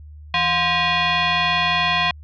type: tone with frequency modulation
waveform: sine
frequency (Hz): 713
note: F5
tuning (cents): +36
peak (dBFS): -16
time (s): 0.34-2.11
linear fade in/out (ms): 2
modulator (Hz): 877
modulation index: 3.4
effects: added 75 Hz sine -37 dBFS peak until 2.23 s + resampled to 11025 Hz